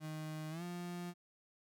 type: tone with pitch glide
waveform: 35% pulse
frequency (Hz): 155.56 to 175.62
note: D#3 to F3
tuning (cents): 0 to +10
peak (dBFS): -40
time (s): 0-1.14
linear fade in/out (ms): 50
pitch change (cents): +210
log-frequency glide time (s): 0.5-0.63
effects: none